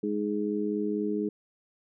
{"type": "harmonic tone", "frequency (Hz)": 104.2, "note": "G#2", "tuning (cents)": 6, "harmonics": [2, 3, 4], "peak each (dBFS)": [-31, -31, -31], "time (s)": [0.03, 1.29], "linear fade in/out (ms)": 5, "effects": []}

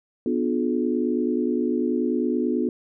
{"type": "chord", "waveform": "sine", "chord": "B diminished seventh", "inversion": "none", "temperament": "just", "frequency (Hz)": [246.9, 296.3, 355.6, 426.7], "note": ["B3", "D4", "F4", "Ab4"], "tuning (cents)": [0, 15, 31, 47], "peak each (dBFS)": [-24, -27, -26, -29], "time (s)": [0.26, 2.69], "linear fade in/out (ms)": 2, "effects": []}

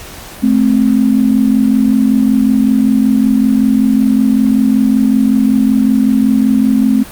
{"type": "tone pair together", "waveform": "sine", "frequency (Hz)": [216.3, 261.6], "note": ["A3", "C4"], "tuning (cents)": [-29, 0], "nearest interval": "minor third", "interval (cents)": 329, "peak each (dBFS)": -10, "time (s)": [0.42, 7.04], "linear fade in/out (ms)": 20, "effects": ["pink hiss -31 dBFS RMS until 7.11 s", "Opus 48 kbps"]}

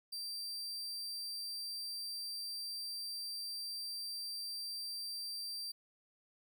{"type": "tone", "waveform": "40% pulse", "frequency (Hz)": 4699, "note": "D8", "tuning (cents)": 0, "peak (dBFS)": -39, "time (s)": [0.12, 5.72], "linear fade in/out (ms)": 10, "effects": []}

